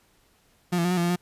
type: tone with pitch steps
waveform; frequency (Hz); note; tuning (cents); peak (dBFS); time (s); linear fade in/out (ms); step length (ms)
35% pulse; 177.4 / 169.5 / 178 / 182.1 / 171.6 / 173.6 / 177.6; F3 / E3 / F3 / F#3 / F3 / F3 / F3; +27 / +49 / +33 / -27 / -30 / -10 / +29; -20; 0.72-1.161; 10; 63
effects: pink hiss -63 dBFS RMS until 1.21 s + resampled to 32000 Hz